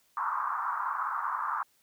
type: band-pass noise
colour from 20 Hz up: white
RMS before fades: -32 dBFS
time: 0.17-1.63 s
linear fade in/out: 2 ms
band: 950 to 1300 Hz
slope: 48 dB/octave
effects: white hiss -68 dBFS RMS until 1.82 s